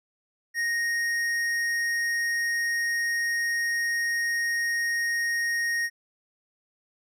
sine tone with tanh clipping, 1864.7 Hz, A#6, in tune, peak -26 dBFS, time 0.54-5.9 s, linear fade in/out 50 ms, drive 13 dB, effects none

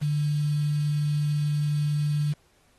sine tone with quantisation, 148.1 Hz, D3, 15 cents sharp, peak -22 dBFS, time 0.01-2.34 s, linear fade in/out 20 ms, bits 7, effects pink hiss -64 dBFS RMS until 2.78 s + AAC 32 kbps

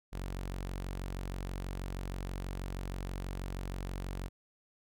sawtooth tone, 46.25 Hz, F#1, in tune, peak -33 dBFS, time 0.12-4.29 s, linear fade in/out 20 ms, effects none

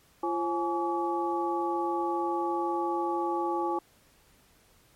sine tone cluster, 343.5 / 536 / 843 / 1143 Hz, F4 / C5 / G#5 / D6, -29 / +42 / +26 / -47 cents, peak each -30 / -38 / -30 / -35 dBFS, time 0.23-3.79 s, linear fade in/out 5 ms, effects pink hiss -62 dBFS RMS until 4.95 s + MP3 64 kbps

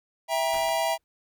square chord, E diminished, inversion none, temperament just, 659.3 / 791.1 / 949.3 Hz, E5 / G5 / Bb5, 0 / +16 / +31 cents, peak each -27 / -30 / -30 dBFS, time 0.28-0.98 s, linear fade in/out 50 ms
clicks, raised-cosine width 0.3 ms, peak -37 / -29 / -37 / -33 / -27 dBFS, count 5, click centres 0.475 / 0.545 / 0.577 / 0.636 / 0.688 s
pink noise with exponential decay, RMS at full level -41 dBFS, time 0.53-1.04 s, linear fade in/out 0 ms, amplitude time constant 110 ms
effects none

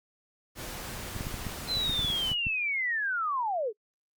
pink noise, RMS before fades -39 dBFS, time 0.55-2.35 s, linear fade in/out 50 ms
clicks, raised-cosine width 5 ms, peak -23 dBFS, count 12, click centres 1.164 / 1.208 / 1.269 / 1.342 / 1.467 / 1.771 / 1.895 / 1.993 / 2.047 / 2.102 / 2.317 / 2.468 s
sine linear sweep, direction down, 4139 to 394.5 Hz, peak -27 dBFS, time 1.67-3.73 s, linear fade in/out 50 ms
effects noise-tail reverb RT60 0.1 s tail -26 dB re dry + Opus 48 kbps

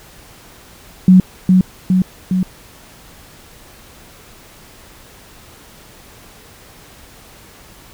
sine tone with echo, 185 Hz, F#3, in tune, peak -3 dBFS, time 1.08-1.2 s, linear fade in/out 2 ms, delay 410 ms, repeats 3, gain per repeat -3 dB, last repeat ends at 2.43 s, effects pink hiss -42 dBFS RMS until 7.93 s

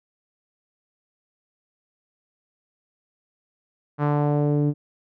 sawtooth tone with low-pass filter sweep, 146.83 Hz, D3, in tune, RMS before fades -21 dBFS, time 3.98-4.74 s, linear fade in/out 50 ms, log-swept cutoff 1300 to 310 Hz, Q 1.6, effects none

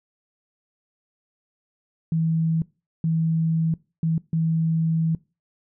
sine tone bursts at uneven times, 162.3 Hz, E3, 27 cents flat, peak -19 dBFS, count 4, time 2.12-2.62 / 3.04-3.74 / 4.03-4.18 / 4.33-5.15 s, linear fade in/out 2 ms, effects noise-tail reverb RT60 0.3 s tail -22 dB re dry

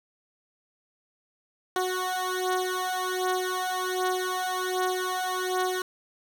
15% pulse beating tone pair, 368 / 369.3 Hz, F#4 / F#4, -9 / -3 cents, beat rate 1.3 Hz, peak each -23 dBFS, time 1.76-5.82 s, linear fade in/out 2 ms, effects none

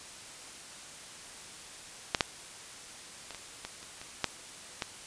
clicks, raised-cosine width 0.2 ms, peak -7 / -6 / -24 / -25 / -20 / -29 / -26 / -9 / -14 dBFS, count 9, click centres 2.148 / 2.208 / 3.307 / 3.347 / 3.65 / 3.829 / 4.015 / 4.243 / 4.822 s, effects white hiss -47 dBFS RMS until 5.06 s + resampled to 22050 Hz

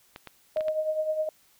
clicks, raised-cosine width 0.3 ms, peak -24 dBFS, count 5, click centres 0.161 / 0.273 / 0.57 / 0.608 / 0.683 s
sine tone with tremolo, 622.3 Hz, D#5, in tune, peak -22 dBFS, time 0.56-1.29 s, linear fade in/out 2 ms, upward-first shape triangle, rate 9.7 Hz, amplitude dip 70%
effects white hiss -62 dBFS RMS until 1.59 s

